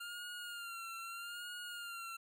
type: tone with vibrato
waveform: 25% pulse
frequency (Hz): 1396.9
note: F6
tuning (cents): 0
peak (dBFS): -40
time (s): 0-2.17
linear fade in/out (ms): 10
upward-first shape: sine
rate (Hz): 0.8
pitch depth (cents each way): 55
effects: none